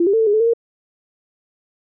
sine tone with pitch steps, 342.6 / 396.7 / 448.5 / 444.7 / 411.2 / 434.6 / 459.8 / 464.8 Hz, F4 / G4 / A4 / A4 / G#4 / A4 / A#4 / A#4, -33 / +21 / +33 / +18 / -17 / -21 / -24 / -5 cents, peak -12 dBFS, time 0-0.536 s, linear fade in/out 5 ms, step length 67 ms, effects none

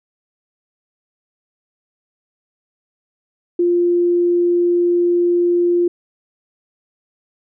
sine tone, 349.2 Hz, F4, in tune, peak -12 dBFS, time 3.59-5.88 s, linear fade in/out 5 ms, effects none

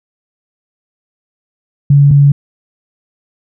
sine tone pair in turn, 142 / 142 Hz, C#3 / C#3, +42 / +42 cents, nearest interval unison, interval 0 cents, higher neither, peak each -3 dBFS, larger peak neither, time 1.9-2.11 / 2.11-2.32 s, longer neither, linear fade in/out 5 ms, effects none

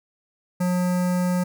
square tone with notch filter, 180 Hz, F#3, 47 cents flat, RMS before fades -22 dBFS, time 0.6-1.44 s, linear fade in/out 10 ms, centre 3300 Hz, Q 0.77, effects none

